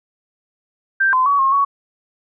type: tone with pitch steps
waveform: sine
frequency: 1573 / 1028 / 1130 / 1076 / 1119 Hz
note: G6 / C6 / C#6 / C6 / C#6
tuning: +6 / -31 / +33 / +48 / +16 cents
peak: -12 dBFS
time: 1-1.65 s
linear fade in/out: 10 ms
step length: 130 ms
effects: none